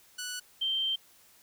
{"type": "tone pair in turn", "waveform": ["10% pulse", "sine"], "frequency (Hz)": [1480, 3136], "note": ["F#6", "G7"], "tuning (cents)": [0, 0], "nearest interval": "octave + minor second", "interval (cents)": 1300, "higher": "second", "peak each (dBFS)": -27, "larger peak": "neither", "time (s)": [[0.18, 0.4], [0.61, 0.96]], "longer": "second", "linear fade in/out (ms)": 10, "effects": ["white hiss -60 dBFS RMS until 1.42 s"]}